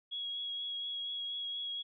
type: tone with vibrato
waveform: sine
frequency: 3322 Hz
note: G#7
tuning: in tune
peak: -36 dBFS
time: 0.11-1.83 s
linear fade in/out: 20 ms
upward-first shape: triangle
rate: 4.2 Hz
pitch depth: 17 cents each way
effects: none